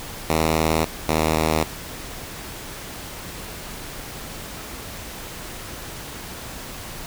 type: tone pair in turn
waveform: 5% pulse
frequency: 79.7 / 78.83 Hz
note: D#2 / D#2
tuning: +42 / +23 cents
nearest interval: unison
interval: 19 cents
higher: first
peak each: -7 dBFS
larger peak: neither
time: 0.29-0.85 / 1.08-1.64 s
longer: neither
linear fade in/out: 10 ms
effects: pink hiss -35 dBFS RMS until 7.06 s